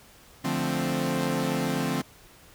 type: chord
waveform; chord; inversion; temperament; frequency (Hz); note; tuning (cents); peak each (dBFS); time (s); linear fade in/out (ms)
sawtooth; D minor seventh; none; equal; 146.83 / 174.61 / 220 / 261.6; D3 / F3 / A3 / C4; 0 / 0 / 0 / 0; -28 / -27 / -29 / -25; 0.44-2.02; 10
effects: pink hiss -53 dBFS RMS until 2.54 s